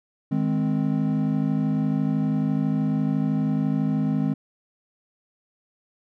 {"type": "chord", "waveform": "triangle", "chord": "Ab major", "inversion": "second", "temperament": "equal", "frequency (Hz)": [155.56, 207.7, 261.6], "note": ["Eb3", "Ab3", "C4"], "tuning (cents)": [0, 0, 0], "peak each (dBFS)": -23, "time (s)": [0.31, 4.34], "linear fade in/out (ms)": 10, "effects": []}